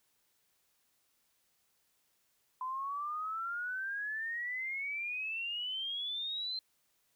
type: exponential sweep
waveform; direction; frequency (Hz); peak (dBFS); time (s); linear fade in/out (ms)
sine; up; 1012 to 4137; -35; 2.61-6.59; 2
effects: white hiss -75 dBFS RMS until 7.15 s